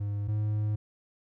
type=tone pair in turn; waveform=triangle; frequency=102.3 / 105.92 Hz; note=G#2 / G#2; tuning=-26 / +35 cents; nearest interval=minor second; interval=61 cents; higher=second; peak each=-27 / -24 dBFS; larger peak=second; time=0-0.28 / 0.28-0.76 s; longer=second; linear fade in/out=10 ms; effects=none